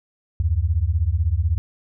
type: beating tone pair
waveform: sine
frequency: 74.3 / 90.3 Hz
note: D2 / F#2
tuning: +21 / -42 cents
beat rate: 16 Hz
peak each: -20 dBFS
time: 0.4-1.58 s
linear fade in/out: 0 ms
effects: none